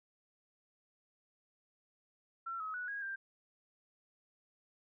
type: tone with pitch steps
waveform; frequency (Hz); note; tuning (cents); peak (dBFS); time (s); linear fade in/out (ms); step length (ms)
sine; 1352 / 1277 / 1473 / 1643 / 1583; E6 / D#6 / F#6 / G#6 / G6; +43 / +45 / -8 / -19 / +17; -38; 2.46-3.16; 10; 140
effects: none